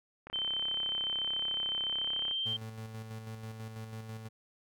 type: click train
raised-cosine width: 0.5 ms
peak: -30 dBFS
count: 70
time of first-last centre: 0.27-2.311 s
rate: 33.8 Hz
type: tone with pitch glide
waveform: sine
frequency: 3100 to 3140 Hz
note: G7 to G7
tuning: -20 to +2 cents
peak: -31 dBFS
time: 0.33-2.57 s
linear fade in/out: 10 ms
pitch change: +22 cents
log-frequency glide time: 1.85-2.33 s
type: tone with tremolo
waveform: 35% pulse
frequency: 110.8 Hz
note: A2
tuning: 13 cents sharp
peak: -38 dBFS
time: 2.45-4.29 s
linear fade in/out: 20 ms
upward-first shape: square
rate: 6.1 Hz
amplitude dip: 40%
effects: none